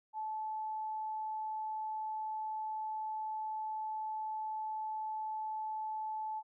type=tone; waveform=sine; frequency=868 Hz; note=A5; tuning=24 cents flat; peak=-36 dBFS; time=0.13-6.43 s; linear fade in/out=50 ms; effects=none